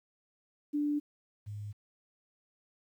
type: tone pair in turn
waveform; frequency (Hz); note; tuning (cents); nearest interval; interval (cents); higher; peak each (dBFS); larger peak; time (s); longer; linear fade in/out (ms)
sine; 293.7 / 103.84; D4 / G#2; 0 / 0; octave + tritone; 1800; first; -28 / -38; first; 0.73-1 / 1.46-1.73; neither; 20
effects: 11-bit